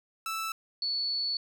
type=tone pair in turn; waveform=sawtooth / sine; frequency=1318.5 / 4435 Hz; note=E6 / C#8; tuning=0 / 0 cents; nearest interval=octave + major sixth; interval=2100 cents; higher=second; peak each=-28 dBFS; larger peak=neither; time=0.26-0.52 / 0.82-1.37 s; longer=second; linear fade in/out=2 ms; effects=none